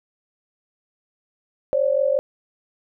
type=tone pair together; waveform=sine; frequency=535 / 580.4 Hz; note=C5 / D5; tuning=+38 / -21 cents; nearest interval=minor second; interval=141 cents; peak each=-19 / -20 dBFS; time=1.73-2.19 s; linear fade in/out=0 ms; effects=none